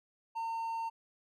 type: tone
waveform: triangle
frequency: 910 Hz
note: A#5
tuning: 42 cents flat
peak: -32 dBFS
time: 0.35-0.9 s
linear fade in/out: 20 ms
effects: none